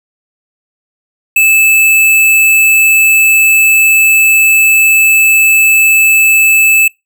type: tone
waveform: square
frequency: 2621 Hz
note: E7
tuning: 11 cents flat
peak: -5 dBFS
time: 1.36-6.88 s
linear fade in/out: 5 ms
effects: noise-tail reverb RT60 0.2 s tail -23 dB re dry